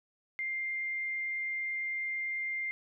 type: tone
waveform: sine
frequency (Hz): 2103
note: C7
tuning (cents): +8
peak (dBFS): -32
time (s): 0.39-2.71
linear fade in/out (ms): 0
effects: none